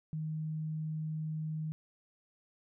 sine tone, 156.2 Hz, D#3, 7 cents sharp, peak -34 dBFS, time 0.13-1.72 s, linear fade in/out 0 ms, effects none

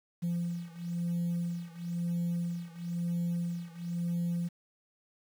sine beating tone pair, 171.8 / 172.8 Hz, F3 / F3, -28 / -18 cents, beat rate 1 Hz, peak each -32 / -33 dBFS, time 0.22-4.49 s, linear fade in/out 20 ms, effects tanh soft clip ceiling -27 dBFS + 9-bit

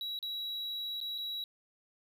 triangle tone with dropouts, 3887 Hz, B7, 28 cents flat, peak -34 dBFS, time 0.01-1.44 s, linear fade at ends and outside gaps 1 ms, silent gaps 0.19-0.227 / 1.003-1.012 / 1.18-1.184 s, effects none

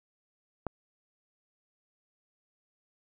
click, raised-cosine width 1 ms, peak -18 dBFS, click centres 0.667 s, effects none

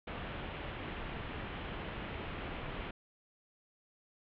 pink low-pass noise, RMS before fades -42 dBFS, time 0.07-2.91 s, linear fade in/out 5 ms, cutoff 3300 Hz, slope 48 dB/octave, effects none

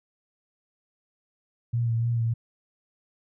sine tone with vibrato, 116.54 Hz, A#2, in tune, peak -22 dBFS, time 1.73-2.34 s, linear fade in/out 10 ms, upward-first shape sine, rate 3.4 Hz, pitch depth 31 cents each way, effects none

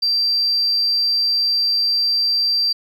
sine tone, 4701 Hz, D8, 1 cent sharp, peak -14 dBFS, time 0.02-2.73 s, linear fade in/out 10 ms, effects tanh soft clip ceiling -11 dBFS + 9-bit

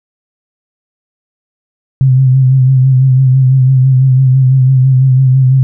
sine tone with vibrato, 130.9 Hz, C3, 1 cent sharp, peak -4 dBFS, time 2.01-5.63 s, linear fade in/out 0 ms, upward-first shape sine, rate 6 Hz, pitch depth 43 cents each way, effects none

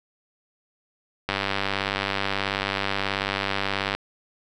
click train, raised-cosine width 0.3 ms, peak -8 dBFS, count 263, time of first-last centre 1.29-3.95 s, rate 98.5 Hz, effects none

